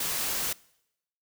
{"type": "noise", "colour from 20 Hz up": "white", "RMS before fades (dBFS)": -30, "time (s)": [0, 0.53], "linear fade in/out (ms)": 5, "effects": ["noise-tail reverb RT60 0.8 s tail -23 dB re dry"]}